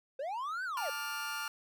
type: linear two-way sweep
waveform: triangle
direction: up then down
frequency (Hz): 505 to 1568 to 505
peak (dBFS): -33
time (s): 0.19-0.9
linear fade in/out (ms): 5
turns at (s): 0.64
type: chord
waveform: sawtooth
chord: D minor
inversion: second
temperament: just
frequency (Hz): 881 / 1174.7 / 1409.6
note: A5 / D6 / F6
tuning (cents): +2 / 0 / +16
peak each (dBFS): -40 / -39 / -34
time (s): 0.77-1.48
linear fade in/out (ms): 2
effects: none